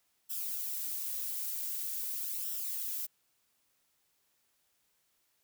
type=noise with flanger; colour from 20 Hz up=violet; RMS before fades=-37 dBFS; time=0.29-3.07 s; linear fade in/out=20 ms; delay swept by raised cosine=0.45 to 4.25 ms; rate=0.45 Hz; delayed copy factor=-0.5; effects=white hiss -75 dBFS RMS until 5.43 s